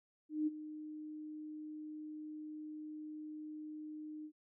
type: tone with ADSR envelope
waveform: sine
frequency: 306.1 Hz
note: D#4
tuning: 28 cents flat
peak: -30 dBFS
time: 0.29-4.32 s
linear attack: 180 ms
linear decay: 24 ms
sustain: -14 dB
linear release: 70 ms
effects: none